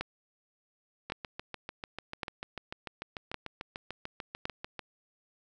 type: two click trains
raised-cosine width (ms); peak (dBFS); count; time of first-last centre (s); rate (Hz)
0.3; -17 / -22; 5 / 26; 0.01-4.454 / 1.1-4.793; 0.9 / 6.77
effects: none